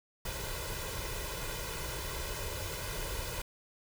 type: noise with comb filter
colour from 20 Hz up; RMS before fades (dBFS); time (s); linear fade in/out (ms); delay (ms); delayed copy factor
pink; -38; 0.25-3.42; 5; 2; +0.75
effects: none

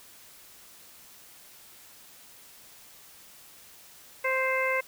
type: harmonic tone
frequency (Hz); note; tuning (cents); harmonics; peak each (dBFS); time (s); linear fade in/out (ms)
523.3; C5; 0; 1 / 2 / 3 / 4 / 5; -29 / -32 / -34 / -28 / -37; 4.24-4.81; 10
effects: white hiss -52 dBFS RMS until 4.87 s

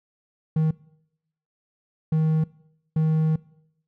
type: tone bursts at uneven times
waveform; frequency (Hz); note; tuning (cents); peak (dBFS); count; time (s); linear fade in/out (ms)
triangle; 157.6; D#3; +23; -16; 3; 0.56-0.71 / 2.12-2.44 / 2.96-3.36; 5
effects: noise-tail reverb RT60 0.8 s tail -22 dB re dry

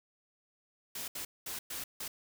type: noise bursts at uneven times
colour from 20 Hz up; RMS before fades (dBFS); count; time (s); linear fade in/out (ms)
white; -40; 5; 0.95-1.08 / 1.15-1.25 / 1.46-1.59 / 1.7-1.84 / 2-2.08; 5
effects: none

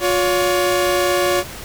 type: tone pair together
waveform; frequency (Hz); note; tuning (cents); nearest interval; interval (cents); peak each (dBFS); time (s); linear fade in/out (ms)
sawtooth; 357.3 / 566; F4 / C#5; +40 / +36; minor sixth; 796; -14; 0-1.44; 50
effects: pink hiss -33 dBFS RMS until 1.64 s

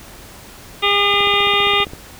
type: harmonic tone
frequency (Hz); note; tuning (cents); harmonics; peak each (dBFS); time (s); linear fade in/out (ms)
405.2; G#4; -43; 1 / 2 / 3 / 5 / 6 / 7 / 8 / 9; -21 / -23 / -19 / -21 / -21 / -21 / -24 / -20; 0.82-1.85; 20
type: click train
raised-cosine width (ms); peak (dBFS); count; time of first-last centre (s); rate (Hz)
2; -18; 13; 1.14-1.935; 15.1
effects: pink hiss -39 dBFS RMS until 2.19 s

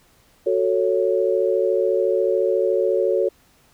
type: chord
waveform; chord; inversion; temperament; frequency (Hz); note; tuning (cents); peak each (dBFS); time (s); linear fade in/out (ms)
sine; F# minor; none; just; 370 / 444 / 555; F#4 / A4 / C#5; 0 / +16 / +2; -21; 0.46-3.29; 10
effects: pink hiss -57 dBFS RMS until 3.73 s

